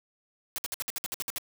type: noise bursts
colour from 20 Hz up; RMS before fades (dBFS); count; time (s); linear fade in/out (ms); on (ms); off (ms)
white; -33; 11; 0.56-1.382; 0; 22; 58
effects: none